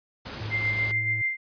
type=noise; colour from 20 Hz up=pink; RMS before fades=-37 dBFS; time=0.25-0.92 s; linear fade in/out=10 ms
type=tone with pitch glide; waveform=triangle; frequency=106.8 to 109.49 Hz; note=G#2 to A2; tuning=+49 to -8 cents; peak=-29 dBFS; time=0.4-1.22 s; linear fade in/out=10 ms; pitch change=+43 cents; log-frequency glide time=0.77-0.97 s
type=tone with tremolo; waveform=sine; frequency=2093 Hz; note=C7; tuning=in tune; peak=-22 dBFS; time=0.5-1.37 s; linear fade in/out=50 ms; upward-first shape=sine; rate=7 Hz; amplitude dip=45%
effects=high-pass 60 Hz 12 dB/octave + resampled to 11025 Hz